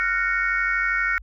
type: chord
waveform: sine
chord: Gb major seventh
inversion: third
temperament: just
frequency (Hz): 1387.5 / 1480 / 1850 / 2220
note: F6 / Gb6 / Bb6 / Db7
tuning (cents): -12 / 0 / -14 / +2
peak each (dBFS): -25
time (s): 0-1.18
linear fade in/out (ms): 0
effects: tanh soft clip ceiling -10 dBFS + added 50 Hz sine -40 dBFS peak until 1.22 s